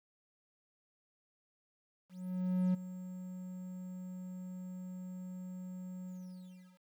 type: tone with ADSR envelope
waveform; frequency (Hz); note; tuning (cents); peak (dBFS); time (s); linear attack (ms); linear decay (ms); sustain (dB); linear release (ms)
triangle; 183.1; F#3; -18; -25; 2.09-6.81; 650; 12; -15; 740
effects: 11-bit